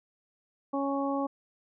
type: harmonic tone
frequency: 277.2 Hz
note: C#4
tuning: in tune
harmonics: 1 / 2 / 3 / 4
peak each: -30 / -33 / -35 / -36 dBFS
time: 0.73-1.27 s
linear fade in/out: 10 ms
effects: none